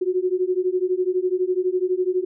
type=beating tone pair; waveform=sine; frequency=360.9 / 372.9 Hz; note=F#4 / F#4; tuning=-43 / +14 cents; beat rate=12 Hz; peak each=-22 dBFS; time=0.01-2.25 s; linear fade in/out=10 ms; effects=none